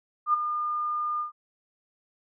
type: tone with ADSR envelope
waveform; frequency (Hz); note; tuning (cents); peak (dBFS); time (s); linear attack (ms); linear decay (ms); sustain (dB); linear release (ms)
sine; 1211; D#6; -47; -17; 0.26-1.32; 76; 14; -9; 120
effects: none